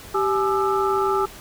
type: tone cluster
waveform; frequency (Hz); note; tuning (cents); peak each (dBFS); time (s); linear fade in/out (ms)
sine; 389.5 / 847 / 1202 / 1320; G4 / G#5 / D6 / E6; -11 / +34 / +40 / +2; -21 / -25 / -26 / -25; 0.14-1.26; 10
effects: pink hiss -41 dBFS RMS until 1.4 s